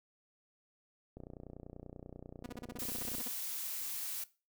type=click train; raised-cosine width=2 ms; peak=-34 dBFS; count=62; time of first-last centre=1.17-3.183 s; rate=30.3 Hz
type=tone bursts; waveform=sawtooth; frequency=243.5 Hz; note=B3; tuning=24 cents flat; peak=-38 dBFS; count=14; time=2.44-3.281 s; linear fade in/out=5 ms; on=22 ms; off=41 ms
type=noise; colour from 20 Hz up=blue; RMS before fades=-40 dBFS; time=2.79-4.24 s; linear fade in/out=5 ms
effects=noise-tail reverb RT60 0.3 s tail -18 dB re dry